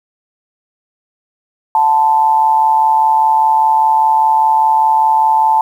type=tone with amplitude modulation; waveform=sine; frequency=880 Hz; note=A5; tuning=in tune; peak=-5 dBFS; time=1.75-5.61 s; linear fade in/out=2 ms; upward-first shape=sine; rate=145 Hz; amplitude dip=60%; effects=7-bit